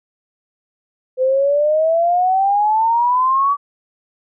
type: exponential sweep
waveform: sine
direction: up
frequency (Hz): 508 to 1152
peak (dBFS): -12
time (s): 1.17-3.57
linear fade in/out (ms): 50
effects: none